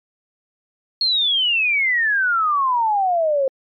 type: exponential sweep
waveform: sine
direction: down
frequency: 4327 to 523.3 Hz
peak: -15 dBFS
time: 1.01-3.48 s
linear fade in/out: 2 ms
effects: MP3 64 kbps